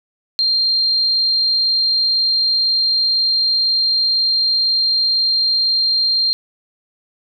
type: tone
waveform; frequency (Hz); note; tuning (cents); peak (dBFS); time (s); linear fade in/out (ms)
sine; 4186; C8; 0; -13; 0.39-6.33; 0
effects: none